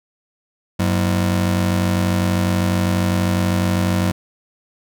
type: ring-modulated tone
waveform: 35% pulse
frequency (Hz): 140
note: C#3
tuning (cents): +18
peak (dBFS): -11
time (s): 0.79-4.12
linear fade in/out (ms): 10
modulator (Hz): 43.9
effects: none